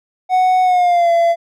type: tone with pitch glide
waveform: triangle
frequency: 740 to 678.6 Hz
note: F#5 to F5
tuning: 0 to -50 cents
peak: -8 dBFS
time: 0.29-1.36 s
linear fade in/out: 50 ms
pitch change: -150 cents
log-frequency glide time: 0.63-1.11 s
effects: none